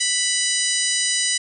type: harmonic tone with a mistuned harmonic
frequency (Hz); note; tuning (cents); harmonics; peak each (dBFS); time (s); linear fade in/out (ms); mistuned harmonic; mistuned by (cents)
987.8; B5; 0; 2 / 3 / 4 / 5 / 6 / 7 / 8 / 9; -27 / -27 / -27 / -27 / -27 / -27 / -27 / -27; 0-1.38; 10; 8; +67
effects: none